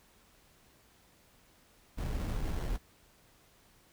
brown noise with sample-and-hold, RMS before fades -34 dBFS, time 1.97-2.78 s, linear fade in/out 20 ms, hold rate 2450 Hz, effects pink hiss -64 dBFS RMS until 3.92 s

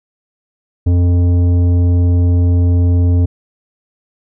triangle tone with tanh clipping, 87.9 Hz, F2, 12 cents sharp, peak -10 dBFS, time 0.86-3.26 s, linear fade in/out 10 ms, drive 15 dB, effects none

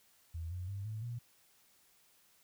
sine tone with pitch steps, 82.41 / 90.39 / 99.14 / 108.74 / 119.27 Hz, E2 / F#2 / G2 / A2 / A#2, 0 / -40 / +20 / -20 / +40 cents, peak -38 dBFS, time 0.34-1.19 s, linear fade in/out 10 ms, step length 170 ms, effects white hiss -68 dBFS RMS until 2.43 s

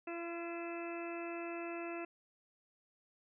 harmonic tone with a mistuned harmonic, 340 Hz, F4, 46 cents flat, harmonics 1 / 2 / 3 / 4 / 5 / 6 / 7 / 8, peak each -42 / -46 / -53 / -51 / -56 / -55 / -58 / -49 dBFS, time 0.07-2.05 s, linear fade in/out 5 ms, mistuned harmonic 8, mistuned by -61 cents, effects none

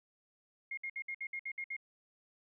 sine tone bursts, 2139 Hz, C7, 38 cents sharp, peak -37 dBFS, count 9, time 0.71-1.766 s, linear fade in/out 5 ms, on 64 ms, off 60 ms, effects none

